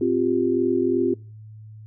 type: chord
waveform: sine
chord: C suspended fourth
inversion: none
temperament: equal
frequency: 261.6 / 349.2 / 392 Hz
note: C4 / F4 / G4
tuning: 0 / 0 / 0 cents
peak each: -23 / -21 / -24 dBFS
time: 0.01-1.14 s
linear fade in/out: 5 ms
effects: noise-tail reverb RT60 0.4 s tail -24 dB re dry + added 108 Hz sine -39 dBFS peak until 1.86 s